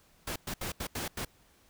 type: noise bursts at uneven times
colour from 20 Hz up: pink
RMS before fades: -36 dBFS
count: 6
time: 0.27-0.36 / 0.47-0.54 / 0.61-0.72 / 0.8-0.87 / 0.95-1.08 / 1.17-1.25 s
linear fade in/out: 5 ms
effects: pink hiss -64 dBFS RMS until 1.69 s